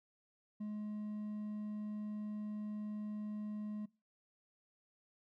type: tone with hard clipping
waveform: triangle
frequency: 210.7 Hz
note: G#3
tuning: 25 cents sharp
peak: -40 dBFS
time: 0.6-3.86 s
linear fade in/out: 10 ms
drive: 5 dB
effects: noise-tail reverb RT60 0.3 s tail -23 dB re dry